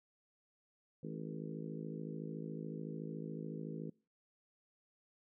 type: harmonic tone with a mistuned harmonic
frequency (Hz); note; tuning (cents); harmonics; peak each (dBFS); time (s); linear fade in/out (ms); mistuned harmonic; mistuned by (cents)
53.8; A1; -38; 3 / 4 / 5 / 6 / 7 / 8 / 9; -45 / -47 / -49 / -51 / -52 / -53 / -54; 1.03-3.9; 5; 8; +20
effects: noise-tail reverb RT60 0.4 s tail -26 dB re dry